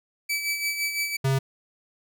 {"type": "tone with tremolo", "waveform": "sawtooth", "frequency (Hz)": 2302, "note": "D7", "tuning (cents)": -35, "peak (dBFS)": -20, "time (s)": [0.29, 1.17], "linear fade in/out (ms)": 10, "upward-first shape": "sine", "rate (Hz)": 5.9, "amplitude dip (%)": 55}
{"type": "tone", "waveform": "square", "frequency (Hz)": 134.6, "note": "C3", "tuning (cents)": 49, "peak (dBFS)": -21, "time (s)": [1.24, 1.39], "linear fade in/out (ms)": 10}
{"effects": []}